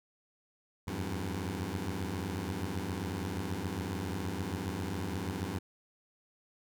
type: tone cluster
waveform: 15% pulse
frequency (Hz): 84 / 90.8 / 98.7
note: E2 / F#2 / G2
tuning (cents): +33 / -32 / +12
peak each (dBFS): -33 / -34 / -31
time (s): 0.87-5.59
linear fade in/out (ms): 10
effects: none